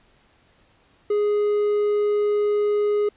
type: tone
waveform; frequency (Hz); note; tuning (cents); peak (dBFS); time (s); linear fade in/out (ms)
triangle; 415.3; G#4; 0; -16; 1.1-3.09; 5
effects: pink hiss -59 dBFS RMS until 3.16 s + resampled to 8000 Hz